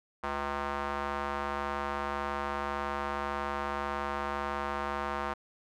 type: tone with band-pass filter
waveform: square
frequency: 70.9 Hz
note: C#2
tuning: 40 cents sharp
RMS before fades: -34 dBFS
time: 0.23-5.34 s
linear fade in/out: 10 ms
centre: 1100 Hz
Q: 1.7
effects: none